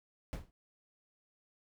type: noise with exponential decay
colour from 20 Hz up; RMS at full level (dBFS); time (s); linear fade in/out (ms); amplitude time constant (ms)
brown; -33; 0.33-0.51; 0; 39
effects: none